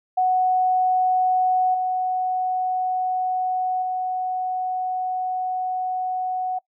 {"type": "tone with level steps", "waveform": "sine", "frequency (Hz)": 740, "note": "F#5", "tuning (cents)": 0, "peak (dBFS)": [-16, -20, -22], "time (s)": [0.17, 6.59], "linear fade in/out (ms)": 10, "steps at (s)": [1.74, 3.82], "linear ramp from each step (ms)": 5, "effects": ["noise-tail reverb RT60 0.1 s tail -22 dB re dry"]}